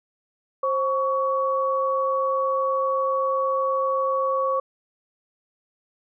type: tone pair together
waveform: sine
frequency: 530 / 1123 Hz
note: C5 / C#6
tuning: +22 / +22 cents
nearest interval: octave + minor second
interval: 1300 cents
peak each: -23 dBFS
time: 0.63-4.6 s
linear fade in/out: 5 ms
effects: none